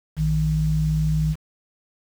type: tone pair together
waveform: sine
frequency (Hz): 58.16 / 155.56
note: A#1 / D#3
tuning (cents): -3 / 0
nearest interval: octave + perfect fourth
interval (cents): 1703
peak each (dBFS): -24 / -19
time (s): 0.16-1.36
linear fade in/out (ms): 50
effects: 7-bit